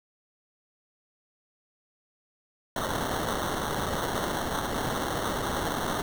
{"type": "noise with sample-and-hold", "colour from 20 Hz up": "blue", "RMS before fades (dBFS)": -30, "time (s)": [2.76, 6.02], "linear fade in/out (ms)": 2, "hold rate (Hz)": 2450, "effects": []}